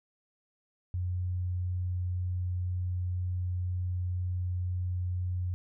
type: tone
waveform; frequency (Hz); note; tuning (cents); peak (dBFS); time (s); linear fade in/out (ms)
sine; 90.2; F#2; -44; -29; 0.94-5.54; 0
effects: none